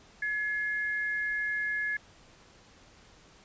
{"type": "tone pair together", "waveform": "sine", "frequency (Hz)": [1698.1, 2129], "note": ["G#6", "C7"], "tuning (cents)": [38, 30], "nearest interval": "major third", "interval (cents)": 392, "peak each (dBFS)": [-29, -37], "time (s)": [0.22, 1.97], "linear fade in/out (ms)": 5, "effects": ["pink hiss -57 dBFS RMS until 3.44 s", "resampled to 16000 Hz"]}